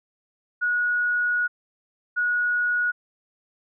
sine tone pair in turn, 1456 / 1456 Hz, F#6 / F#6, -28 / -28 cents, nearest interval unison, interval 0 cents, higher neither, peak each -20 dBFS, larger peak neither, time 0.61-1.48 / 2.16-2.92 s, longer first, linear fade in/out 20 ms, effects none

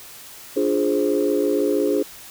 sine chord, D half-diminished seventh, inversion none, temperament equal, 293.7 / 349.2 / 415.3 / 523.3 Hz, D4 / F4 / Ab4 / C5, 0 / 0 / 0 / 0 cents, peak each -22 / -24 / -20 / -24 dBFS, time 0.56-2.03 s, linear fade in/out 10 ms, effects tanh soft clip ceiling -9 dBFS + white hiss -41 dBFS RMS until 2.3 s

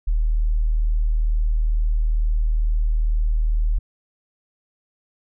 sine tone, 38.89 Hz, D#1, in tune, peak -16 dBFS, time 0.07-3.79 s, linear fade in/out 10 ms, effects none

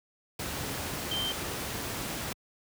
sine tone in noise, 3131 Hz, G7, 3 cents flat, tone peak -30 dBFS, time 1.11-1.32 s, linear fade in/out 5 ms, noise pink, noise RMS -35 dBFS, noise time 0.39-2.33 s, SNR +2 dB, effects high-pass 60 Hz 12 dB/octave

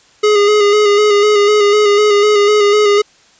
square tone with vibrato, 415 Hz, G#4, 1 cent flat, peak -8 dBFS, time 0.23-3.02 s, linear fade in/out 10 ms, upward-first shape square, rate 4 Hz, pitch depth 28 cents each way, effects white hiss -48 dBFS RMS until 3.39 s + resampled to 16000 Hz

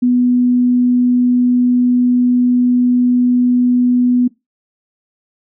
sine tone, 246.9 Hz, B3, in tune, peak -9 dBFS, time 0.02-4.28 s, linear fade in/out 10 ms, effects noise-tail reverb RT60 0.2 s tail -20 dB re dry

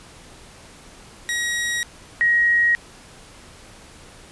sawtooth / sine tone pair in turn, 1900 / 1891.3 Hz, A#6 / A#6, +33 / +25 cents, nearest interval unison, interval 8 cents, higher first, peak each -18 / -14 dBFS, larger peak second, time 1.29-1.83 / 2.21-2.75 s, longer neither, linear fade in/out 0 ms, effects pink hiss -45 dBFS RMS until 4.31 s + resampled to 24000 Hz

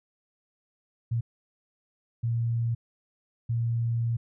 sine tone bursts at uneven times, 116.54 Hz, A#2, in tune, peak -24 dBFS, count 3, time 1.11-1.21 / 2.23-2.75 / 3.49-4.17 s, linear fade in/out 10 ms, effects none

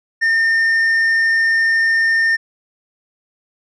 sine tone with tanh clipping, 1814 Hz, A#6, 48 cents flat, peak -13 dBFS, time 0.21-2.37 s, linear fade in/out 20 ms, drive 4 dB, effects none

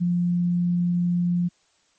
sine tone, 175.3 Hz, F3, 7 cents sharp, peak -19 dBFS, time 0-1.49 s, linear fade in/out 20 ms, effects white hiss -64 dBFS RMS until 1.98 s + MP3 32 kbps

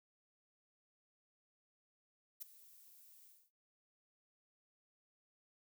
violet noise with ADSR envelope, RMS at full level -43 dBFS, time 2.4-3.51 s, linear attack 21 ms, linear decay 9 ms, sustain -19 dB, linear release 260 ms, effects noise-tail reverb RT60 0.2 s tail -20 dB re dry

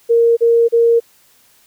sine tone bursts, 465.3 Hz, A#4, 3 cents flat, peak -8 dBFS, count 3, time 0.09-1.002 s, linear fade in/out 20 ms, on 280 ms, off 36 ms, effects white hiss -52 dBFS RMS until 1.66 s

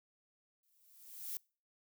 violet noise with exponential growth, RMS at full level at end -39 dBFS, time 0.63-1.37 s, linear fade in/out 2 ms, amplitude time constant 160 ms, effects noise-tail reverb RT60 0.4 s tail -26 dB re dry

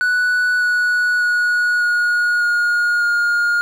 triangle tone with pitch steps, 1480 / 1468.1 / 1456.3 / 1444.5 / 1432.9 / 1421.4 Hz, F#6 / F#6 / F#6 / F#6 / F6 / F6, 0 / -14 / -28 / -42 / +44 / +30 cents, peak -12 dBFS, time 0.01-3.61 s, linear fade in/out 0 ms, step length 600 ms, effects none

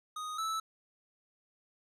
square tone pair in turn, 1244.5 / 1310.9 Hz, D#6 / E6, 0 / -10 cents, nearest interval minor second, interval 90 cents, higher second, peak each -38 / -33 dBFS, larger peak second, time 0.16-0.38 / 0.38-0.6 s, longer neither, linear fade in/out 5 ms, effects low-pass 11000 Hz 12 dB/octave

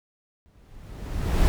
brown noise with exponential growth, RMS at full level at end -17 dBFS, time 0.46-1.48 s, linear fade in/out 0 ms, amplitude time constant 220 ms, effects none

